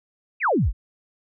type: exponential sweep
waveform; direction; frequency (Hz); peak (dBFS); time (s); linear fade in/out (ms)
sine; down; 2794 to 34.65; -17; 0.4-0.73; 50
effects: none